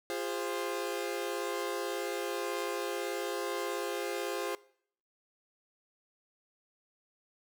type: chord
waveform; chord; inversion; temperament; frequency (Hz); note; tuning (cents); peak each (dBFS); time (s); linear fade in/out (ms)
sawtooth; F minor; none; equal with one note detuned; 349.2 / 407.5 / 523.3; F4 / Ab4 / C5; 0 / -33 / 0; -34; 0.1-4.55; 0
effects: noise-tail reverb RT60 0.6 s tail -21 dB re dry